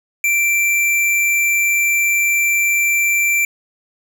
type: tone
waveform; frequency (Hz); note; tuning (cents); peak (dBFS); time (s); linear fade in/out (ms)
square; 2349; D7; 0; -14; 0.24-3.45; 2
effects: none